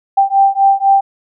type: beating tone pair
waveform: sine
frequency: 784 / 788 Hz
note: G5 / G5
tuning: 0 / +9 cents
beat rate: 4 Hz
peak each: -11 dBFS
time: 0.17-1.01 s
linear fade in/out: 10 ms
effects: none